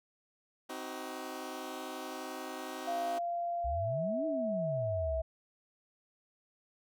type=chord; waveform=15% pulse; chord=C diminished; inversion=none; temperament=just; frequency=261.6 / 314 / 376.7 Hz; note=C4 / Eb4 / Gb4; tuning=0 / +16 / +31 cents; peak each=-38 dBFS; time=0.69-3.19 s; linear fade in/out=10 ms
type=tone with pitch glide; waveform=sine; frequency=691 to 648.5 Hz; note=F5 to E5; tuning=-19 to -28 cents; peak=-32 dBFS; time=2.87-5.22 s; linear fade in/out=10 ms; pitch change=-109 cents; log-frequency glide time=3.7-4 s
type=exponential two-way sweep; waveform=sine; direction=up then down; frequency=60.2 to 319.1 to 60.2 Hz; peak=-35 dBFS; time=3.64-5.22 s; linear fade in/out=10 ms; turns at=4.26 s
effects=none